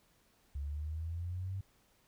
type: exponential sweep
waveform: sine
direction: up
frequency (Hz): 69.3 to 98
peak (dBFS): -36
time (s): 0.55-1.61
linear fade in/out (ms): 5
effects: pink hiss -70 dBFS RMS until 2.07 s